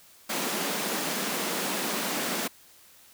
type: high-pass noise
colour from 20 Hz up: pink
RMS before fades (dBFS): -30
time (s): 0.29-2.48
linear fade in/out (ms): 10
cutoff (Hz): 180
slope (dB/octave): 48
effects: white hiss -55 dBFS RMS until 3.13 s